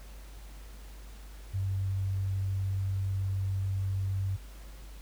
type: tone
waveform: sine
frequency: 96.5 Hz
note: G2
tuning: 27 cents flat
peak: -28 dBFS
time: 1.53-4.37 s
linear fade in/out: 20 ms
effects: added 50 Hz sine -44 dBFS peak until 5.01 s + pink hiss -55 dBFS RMS until 5.01 s